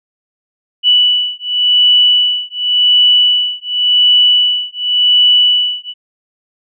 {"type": "beating tone pair", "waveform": "sine", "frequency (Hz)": [2960, 2960.9], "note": ["F#7", "F#7"], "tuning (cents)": [0, 1], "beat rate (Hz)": 0.9, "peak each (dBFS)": -11, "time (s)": [0.83, 5.94], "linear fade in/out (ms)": 50, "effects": []}